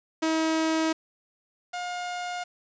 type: tone pair in turn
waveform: sawtooth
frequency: 320 / 713.2 Hz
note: D#4 / F5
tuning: +49 / +36 cents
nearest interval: octave + major second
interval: 1387 cents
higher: second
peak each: -19 / -27 dBFS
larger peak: first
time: 0.22-0.93 / 1.73-2.44 s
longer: neither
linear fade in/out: 10 ms
effects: resampled to 16000 Hz + 8-bit